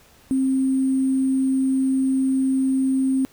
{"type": "tone with sample-and-hold", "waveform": "sine", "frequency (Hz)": 264.9, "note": "C4", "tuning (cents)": 22, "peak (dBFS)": -17, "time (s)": [0.31, 3.25], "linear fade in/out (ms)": 0, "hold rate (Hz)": 8820, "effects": ["pink hiss -53 dBFS RMS until 3.32 s"]}